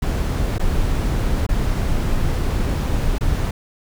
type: noise with dropouts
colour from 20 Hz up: brown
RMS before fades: -19 dBFS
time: 0.02-3.51 s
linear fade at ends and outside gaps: 5 ms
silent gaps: 0.583-0.595 / 1.466-1.489 / 3.184-3.208 s
effects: none